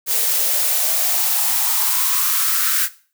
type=noise with high-pass filter sweep; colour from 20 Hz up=blue; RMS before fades=-18 dBFS; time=0.06-2.89 s; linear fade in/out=50 ms; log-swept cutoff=440 to 1500 Hz; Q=4.5; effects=noise-tail reverb RT60 0.4 s tail -17 dB re dry